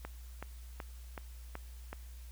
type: click train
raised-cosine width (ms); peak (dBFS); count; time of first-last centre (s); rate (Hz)
0.5; -26; 6; 0.05-1.93; 2.66
effects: added 60 Hz sine -46 dBFS peak until 2.31 s + white hiss -61 dBFS RMS until 2.31 s